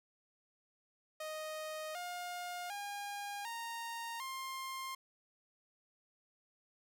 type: tone with pitch steps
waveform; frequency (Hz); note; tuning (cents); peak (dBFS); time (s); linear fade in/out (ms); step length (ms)
sawtooth; 622.3 / 710.7 / 811.7 / 927 / 1058.7; D#5 / F5 / G#5 / A#5 / C6; 0 / +30 / -40 / -10 / +20; -37; 1.2-4.95; 5; 750
effects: none